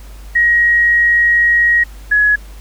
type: tone pair in turn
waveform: sine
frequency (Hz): 1892 / 1685.6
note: A#6 / G#6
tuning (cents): +25 / +25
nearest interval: major second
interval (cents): 200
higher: first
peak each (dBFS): -8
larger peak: neither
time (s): 0.35-1.84 / 2.11-2.36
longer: first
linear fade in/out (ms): 10
effects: added 50 Hz sine -31 dBFS peak until 2.6 s + pink hiss -43 dBFS RMS until 2.6 s